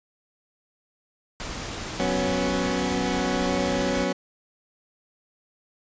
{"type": "noise", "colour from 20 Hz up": "pink", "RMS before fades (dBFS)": -33, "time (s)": [1.4, 4.04], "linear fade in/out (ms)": 0}
{"type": "chord", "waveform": "20% pulse", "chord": "F# suspended fourth", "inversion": "none", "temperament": "equal", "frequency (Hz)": [185, 246.9, 277.2], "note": ["F#3", "B3", "C#4"], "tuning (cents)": [0, 0, 0], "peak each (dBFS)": -23, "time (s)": [1.99, 4.13], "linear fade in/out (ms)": 10}
{"effects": ["resampled to 16000 Hz"]}